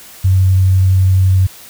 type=tone with vibrato; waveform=sine; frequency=94 Hz; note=F#2; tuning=28 cents sharp; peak=-7 dBFS; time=0.24-1.47 s; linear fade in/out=10 ms; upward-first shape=sine; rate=12 Hz; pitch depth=8 cents each way; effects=white hiss -37 dBFS RMS until 1.69 s